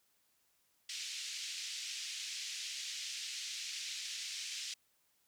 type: band-pass noise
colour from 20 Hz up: white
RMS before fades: -43 dBFS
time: 0.89-4.74 s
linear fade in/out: 5 ms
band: 2300 to 6500 Hz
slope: 24 dB/octave
effects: white hiss -75 dBFS RMS until 5.27 s